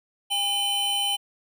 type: tone pair together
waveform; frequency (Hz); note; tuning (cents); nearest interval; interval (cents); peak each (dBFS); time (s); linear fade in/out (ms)
square; 807 / 3042; G#5 / F#7; -50 / +47; octave + major seventh; 2297; -31 / -24; 0.3-1.17; 20
effects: none